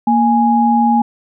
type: tone pair together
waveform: sine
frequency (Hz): 233.1 / 830.6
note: A#3 / G#5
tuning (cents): 0 / 0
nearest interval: octave + minor seventh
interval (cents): 2200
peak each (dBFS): -12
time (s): 0.07-1.02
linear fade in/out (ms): 5
effects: none